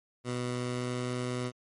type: tone with pitch glide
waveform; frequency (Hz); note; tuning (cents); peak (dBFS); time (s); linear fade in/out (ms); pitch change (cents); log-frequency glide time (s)
15% pulse; 123.47 to 124.4; B2 to B2; 0 to +13; -25; 0.24-1.52; 50; +13; 0.48-1.12
effects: MP3 48 kbps